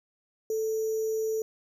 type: tone with sample-and-hold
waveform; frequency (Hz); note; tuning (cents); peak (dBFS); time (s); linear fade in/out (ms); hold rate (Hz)
sine; 440; A4; 0; -26; 0.5-1.42; 2; 6300
effects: none